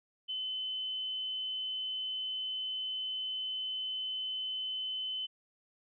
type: tone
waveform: sine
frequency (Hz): 3040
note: F#7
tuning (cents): +46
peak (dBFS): -34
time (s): 0.28-5.27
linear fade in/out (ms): 20
effects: none